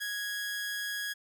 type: tone with amplitude modulation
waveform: sawtooth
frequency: 1661.2 Hz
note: G#6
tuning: in tune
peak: -28 dBFS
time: 0-1.14 s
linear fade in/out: 20 ms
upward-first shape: sine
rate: 194 Hz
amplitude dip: 35%
effects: none